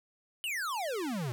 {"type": "exponential sweep", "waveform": "square", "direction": "down", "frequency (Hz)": [3049, 113.7], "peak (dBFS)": -33, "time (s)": [0.44, 1.32], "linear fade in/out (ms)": 0, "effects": []}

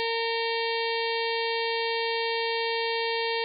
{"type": "harmonic tone", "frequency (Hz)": 458.6, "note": "A#4", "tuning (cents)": -28, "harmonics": [1, 2, 4, 5, 6, 7, 8, 9, 10], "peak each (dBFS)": [-29, -32, -35, -36, -37, -37, -38, -39, -39], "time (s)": [0, 3.44], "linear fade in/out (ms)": 0, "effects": []}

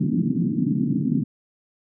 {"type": "band-pass noise", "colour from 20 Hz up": "white", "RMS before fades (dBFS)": -22, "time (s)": [0, 1.24], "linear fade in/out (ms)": 10, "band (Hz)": [140, 280], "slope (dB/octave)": 48, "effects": []}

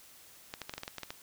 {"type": "clicks", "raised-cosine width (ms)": 0.2, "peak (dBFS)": -21, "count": 10, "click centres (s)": [0.539, 0.617, 0.695, 0.738, 0.78, 0.834, 0.879, 0.983, 1.033, 1.105], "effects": ["white hiss -56 dBFS RMS until 1.22 s"]}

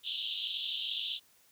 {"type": "band-pass noise", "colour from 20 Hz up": "pink", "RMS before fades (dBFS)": -37, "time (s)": [0.03, 1.2], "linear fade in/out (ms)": 50, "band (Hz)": [2900, 3800], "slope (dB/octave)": 96, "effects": ["white hiss -65 dBFS RMS until 1.51 s"]}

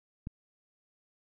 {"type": "click", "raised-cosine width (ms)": 5, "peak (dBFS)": -25, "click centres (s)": 0.271, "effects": []}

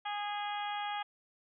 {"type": "harmonic tone", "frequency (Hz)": 412.3, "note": "G#4", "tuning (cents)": -13, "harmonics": [2, 3, 4, 5, 6, 7, 8], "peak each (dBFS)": [-36, -43, -45, -47, -49, -50, -45], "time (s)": [0.05, 1.03], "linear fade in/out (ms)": 10, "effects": []}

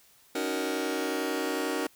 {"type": "chord", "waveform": "sawtooth", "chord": "D# minor seventh", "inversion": "third", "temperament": "just", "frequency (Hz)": [280, 311.1, 373.4, 466.7], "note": ["C#4", "D#4", "F#4", "A#4"], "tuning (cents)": [18, 0, 16, 2], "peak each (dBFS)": -30, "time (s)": [0.35, 1.87], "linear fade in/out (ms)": 5, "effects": ["white hiss -60 dBFS RMS until 1.95 s"]}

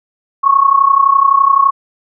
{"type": "tone with amplitude modulation", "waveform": "sine", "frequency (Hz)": 1101, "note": "C#6", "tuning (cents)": -12, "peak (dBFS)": -3, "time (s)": [0.43, 1.71], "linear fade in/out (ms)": 20, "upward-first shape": "sine", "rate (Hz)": 31.8, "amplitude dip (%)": 80, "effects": []}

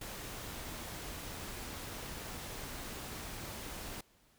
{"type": "noise", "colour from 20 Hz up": "pink", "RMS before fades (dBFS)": -44, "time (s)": [0.01, 4.01], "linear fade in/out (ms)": 5, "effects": ["pink hiss -68 dBFS RMS until 4.38 s"]}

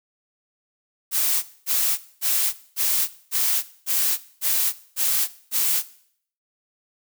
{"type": "noise bursts", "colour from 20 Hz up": "blue", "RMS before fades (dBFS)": -21, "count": 9, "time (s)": [1.11, 5.83], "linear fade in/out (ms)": 50, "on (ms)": 320, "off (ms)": 230, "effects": ["noise-tail reverb RT60 0.6 s tail -17 dB re dry"]}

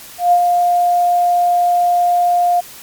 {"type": "tone with ADSR envelope", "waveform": "sine", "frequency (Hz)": 705, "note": "F5", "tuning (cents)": 16, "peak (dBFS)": -6, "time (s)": [0.18, 2.61], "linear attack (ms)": 140, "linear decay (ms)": 68, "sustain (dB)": -4, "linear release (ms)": 16, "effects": ["white hiss -36 dBFS RMS until 2.82 s", "MP3 96 kbps"]}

